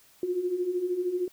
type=beating tone pair; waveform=sine; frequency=349.2 / 362.2 Hz; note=F4 / F#4; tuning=0 / -37 cents; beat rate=13 Hz; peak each=-33 / -27 dBFS; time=0.23-1.28 s; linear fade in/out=2 ms; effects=white hiss -59 dBFS RMS until 1.32 s